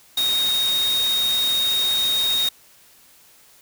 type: tone in noise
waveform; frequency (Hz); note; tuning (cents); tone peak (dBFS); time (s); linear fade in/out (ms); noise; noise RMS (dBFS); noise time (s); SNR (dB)
sine; 3729; A#7; 0; -18; 0.17-2.49; 5; white; -29; 0.17-2.49; +8
effects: white hiss -52 dBFS RMS until 3.61 s